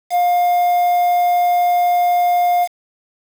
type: tone with quantisation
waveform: triangle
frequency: 708 Hz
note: F5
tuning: 23 cents sharp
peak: -10 dBFS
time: 0.1-2.68 s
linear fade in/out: 50 ms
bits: 5
effects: none